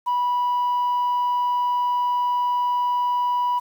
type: tone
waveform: sine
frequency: 980 Hz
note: B5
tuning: 14 cents flat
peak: -17 dBFS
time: 0.06-3.6 s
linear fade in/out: 20 ms
effects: tanh soft clip ceiling -17 dBFS + 8-bit